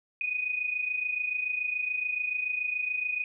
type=tone pair together; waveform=sine; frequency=2462 / 2489 Hz; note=D#7 / D#7; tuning=-19 / 0 cents; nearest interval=unison; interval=19 cents; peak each=-34 / -29 dBFS; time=0.21-3.24 s; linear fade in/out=2 ms; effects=none